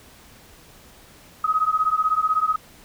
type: beating tone pair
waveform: sine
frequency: 1257 / 1273 Hz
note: D#6 / D#6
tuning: +17 / +39 cents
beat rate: 16 Hz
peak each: -21 dBFS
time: 1.44-2.56 s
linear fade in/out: 5 ms
effects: pink hiss -49 dBFS RMS until 2.84 s